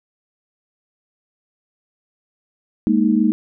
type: chord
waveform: sine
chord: Ab suspended second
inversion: none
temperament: just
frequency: 207.7 / 233.6 / 311.5 Hz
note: Ab3 / Bb3 / Eb4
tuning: 0 / +4 / +2 cents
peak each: -17 / -17 / -18 dBFS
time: 2.87-3.32 s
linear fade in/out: 0 ms
effects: none